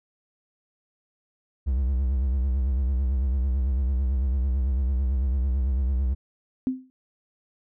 triangle tone with vibrato, 65.41 Hz, C2, in tune, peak -19 dBFS, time 1.66-6.15 s, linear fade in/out 20 ms, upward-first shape sine, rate 9 Hz, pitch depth 120 cents each way
sine tone with exponential decay, 258.6 Hz, C4, 20 cents flat, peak -18 dBFS, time 6.67-6.9 s, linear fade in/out 0 ms, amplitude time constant 48 ms
effects none

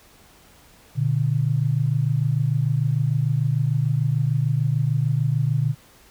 sine tone pair together, 120.79 / 147.5 Hz, B2 / D3, -38 / +8 cents, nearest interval minor third, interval 346 cents, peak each -21 dBFS, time 0.95-5.75 s, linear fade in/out 50 ms, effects pink hiss -52 dBFS RMS until 6.1 s

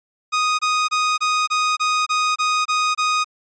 sawtooth tone bursts, 1244.5 Hz, D#6, in tune, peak -13 dBFS, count 10, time 0.32-3.245 s, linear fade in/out 20 ms, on 270 ms, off 25 ms, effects resampled to 16000 Hz

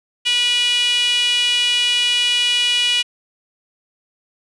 sawtooth tone with high-pass filter, 486.2 Hz, B4, 27 cents flat, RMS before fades -17 dBFS, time 0.25-3.03 s, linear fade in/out 20 ms, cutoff 2800 Hz, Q 8.2, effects resampled to 24000 Hz

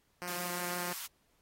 5% pulse tone with vibrato, 177.1 Hz, F3, 24 cents sharp, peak -27 dBFS, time 0.22-0.93 s, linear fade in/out 0 ms, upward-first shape sine, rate 6 Hz, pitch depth 8 cents each way
white high-pass noise, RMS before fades -42 dBFS, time 0.27-1.07 s, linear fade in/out 10 ms, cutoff 880 Hz, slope 24 dB/octave
effects pink hiss -73 dBFS RMS until 1.41 s + AAC 48 kbps

